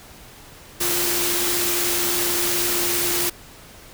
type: tone in noise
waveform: sine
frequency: 349.2 Hz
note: F4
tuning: in tune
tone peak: -28 dBFS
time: 0.8-3.3 s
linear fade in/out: 10 ms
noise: white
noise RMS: -22 dBFS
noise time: 0.8-3.3 s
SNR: -9 dB
effects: pink hiss -44 dBFS RMS until 3.93 s